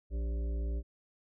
harmonic tone with a mistuned harmonic, 58.27 Hz, A#1, in tune, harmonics 1 / 3 / 5 / 7 / 9 / 10, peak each -31 / -49 / -49 / -49 / -57 / -55 dBFS, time 0.1-0.83 s, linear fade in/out 50 ms, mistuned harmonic 7, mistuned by -55 cents, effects none

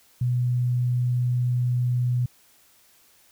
sine tone, 123.47 Hz, B2, in tune, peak -20 dBFS, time 0.21-2.26 s, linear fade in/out 5 ms, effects white hiss -58 dBFS RMS until 3.31 s

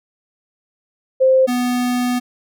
sine / square tone pair in turn, 523.3 / 247 Hz, C5 / B3, 0 / 0 cents, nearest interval octave + minor second, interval 1300 cents, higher first, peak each -9 / -17 dBFS, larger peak first, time 1.2-1.47 / 1.47-2.2 s, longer second, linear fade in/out 20 ms, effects none

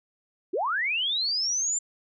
sine linear sweep, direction up, 304.5 to 7310 Hz, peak -24 dBFS, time 0.53-1.79 s, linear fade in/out 10 ms, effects none

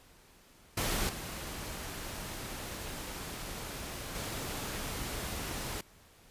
pink noise with level steps, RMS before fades -32 / -41 / -38 dBFS, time 0.77-5.81 s, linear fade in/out 5 ms, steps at 1.09 / 4.15 s, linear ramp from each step 2 ms, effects pink hiss -60 dBFS RMS until 6.3 s + resampled to 32000 Hz

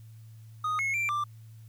triangle tone with pitch steps, 1243 / 2176 / 2355 / 1181 Hz, D#6 / C#7 / D7 / D6, -2 / -33 / +4 / +9 cents, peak -25 dBFS, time 0.64-1.24 s, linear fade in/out 5 ms, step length 150 ms, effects added 111 Hz sine -46 dBFS peak until 1.68 s + white hiss -66 dBFS RMS until 1.68 s

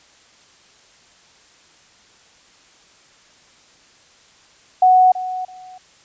sine tone with echo, 740 Hz, F#5, in tune, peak -8 dBFS, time 4.82-5.12 s, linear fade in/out 5 ms, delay 330 ms, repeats 2, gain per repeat -14 dB, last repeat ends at 5.78 s, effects white hiss -51 dBFS RMS until 6.04 s + resampled to 16000 Hz

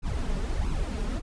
brown noise with flanger, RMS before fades -28 dBFS, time 0.02-1.22 s, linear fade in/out 50 ms, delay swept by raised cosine 0.76 to 4.96 ms, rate 1.5 Hz, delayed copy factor +0.75, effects resampled to 22050 Hz

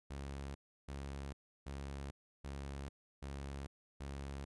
sawtooth tone bursts, 69.3 Hz, C#2, in tune, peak -39 dBFS, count 6, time 0.1-4.45 s, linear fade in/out 10 ms, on 450 ms, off 330 ms, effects resampled to 24000 Hz

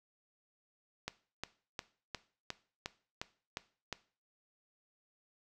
click train, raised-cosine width 0.2 ms, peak -20 dBFS, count 9, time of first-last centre 1.08-3.927 s, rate 2.81 Hz, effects noise-tail reverb RT60 0.4 s tail -17 dB re dry

